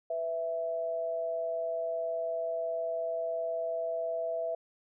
sine tone pair together, 497.8 / 659.3 Hz, B4 / E5, +14 / 0 cents, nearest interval perfect fourth, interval 486 cents, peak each -38 / -31 dBFS, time 0.1-4.55 s, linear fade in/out 5 ms, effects none

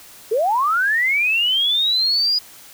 sine linear sweep, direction up, 407.3 to 4959 Hz, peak -15 dBFS, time 0.31-2.39 s, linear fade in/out 10 ms, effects white hiss -43 dBFS RMS until 2.73 s

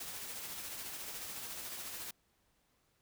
white noise with tremolo, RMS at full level -43 dBFS, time 0-2.11 s, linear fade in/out 5 ms, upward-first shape sine, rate 14 Hz, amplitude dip 30%, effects pink hiss -75 dBFS RMS until 3.01 s

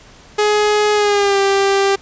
sawtooth tone with pitch glide, 419.8 to 394 Hz, G#4 to G4, +19 to +9 cents, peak -8 dBFS, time 0.38-1.96 s, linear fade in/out 10 ms, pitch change -110 cents, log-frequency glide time 0.94-1.39 s, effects pink hiss -43 dBFS RMS until 2.01 s + resampled to 16000 Hz

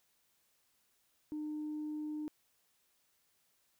sine tone, 303.3 Hz, D#4, 44 cents flat, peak -36 dBFS, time 1.32-2.28 s, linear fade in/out 0 ms, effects tanh soft clip ceiling -34 dBFS + white hiss -75 dBFS RMS until 3.79 s

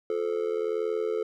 triangle tone with amplitude modulation, 435.9 Hz, A4, 16 cents flat, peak -20 dBFS, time 0.1-1.23 s, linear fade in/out 2 ms, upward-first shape sine, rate 81.2 Hz, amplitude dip 90%, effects none

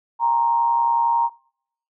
sine tone with amplitude modulation, 932.3 Hz, A#5, in tune, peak -13 dBFS, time 0.19-1.3 s, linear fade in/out 50 ms, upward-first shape sine, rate 131 Hz, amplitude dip 55%, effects noise-tail reverb RT60 0.7 s tail -26 dB re dry

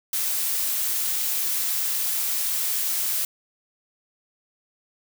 blue noise, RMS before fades -25 dBFS, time 0.13-3.25 s, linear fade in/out 2 ms, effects none

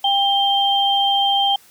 sine tone pair together, 796 / 3157 Hz, G5 / G7, +26 / +12 cents, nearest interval 2 octaves, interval 2386 cents, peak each -17 dBFS, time 0.04-1.56 s, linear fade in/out 5 ms, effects white hiss -50 dBFS RMS until 1.7 s + high-pass 80 Hz 12 dB/octave

